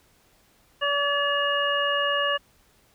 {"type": "harmonic tone", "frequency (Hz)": 572, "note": "D5", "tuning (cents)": -46, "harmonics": [1, 2, 3, 5], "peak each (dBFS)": [-27, -27, -27, -27], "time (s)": [0.81, 2.38], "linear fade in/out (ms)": 20, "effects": ["pink hiss -61 dBFS RMS until 2.94 s"]}